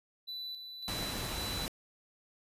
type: tone with tremolo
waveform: triangle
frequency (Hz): 3981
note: B7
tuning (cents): +13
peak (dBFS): -37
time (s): 0.27-1.67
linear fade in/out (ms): 20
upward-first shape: square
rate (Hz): 1.8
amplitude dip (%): 45
type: noise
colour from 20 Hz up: pink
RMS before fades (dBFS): -38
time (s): 0.88-1.68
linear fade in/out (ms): 0
effects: resampled to 32000 Hz